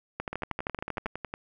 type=two click trains; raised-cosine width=0.5 ms; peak=-16 / -19 dBFS; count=12 / 12; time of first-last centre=0.2-1.059 / 0.33-1.339 s; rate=12.8 / 10.9 Hz; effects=none